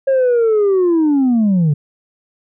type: linear sweep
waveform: sine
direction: down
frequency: 546 to 140.2 Hz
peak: -8 dBFS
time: 0.07-1.74 s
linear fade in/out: 10 ms
effects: tanh soft clip ceiling -9 dBFS